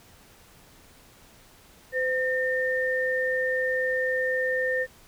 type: tone pair together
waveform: sine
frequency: 511.8 / 1816 Hz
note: C5 / A#6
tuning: -38 / -46 cents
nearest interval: octave + minor seventh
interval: 2192 cents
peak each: -26 dBFS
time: 1.92-4.87 s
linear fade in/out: 50 ms
effects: pink hiss -54 dBFS RMS until 5.07 s